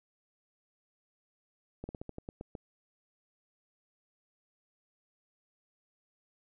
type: slowing click train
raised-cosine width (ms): 2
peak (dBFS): -27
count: 9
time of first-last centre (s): 1.84-2.552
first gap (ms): 50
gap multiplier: 1.16
effects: none